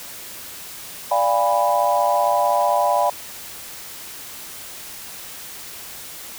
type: chord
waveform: sine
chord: D diminished seventh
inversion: none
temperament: equal with one note detuned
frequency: 587.3 / 698.5 / 814 / 987.8 Hz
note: D5 / F5 / Ab5 / Cb6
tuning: 0 / 0 / -35 / 0 cents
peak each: -21 dBFS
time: 1.11-3.1 s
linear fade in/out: 5 ms
effects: white hiss -36 dBFS RMS until 6.38 s